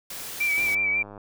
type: noise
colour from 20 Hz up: white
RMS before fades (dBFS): -36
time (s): 0.1-0.75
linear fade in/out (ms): 5
type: tone with vibrato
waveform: sine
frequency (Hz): 2319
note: D7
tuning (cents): -22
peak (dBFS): -21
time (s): 0.4-1.03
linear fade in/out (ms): 10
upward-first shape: sine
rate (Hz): 5.5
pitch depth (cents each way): 38
type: click train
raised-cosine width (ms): 1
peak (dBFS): -28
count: 62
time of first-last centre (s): 0.58-1.178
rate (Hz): 102
effects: none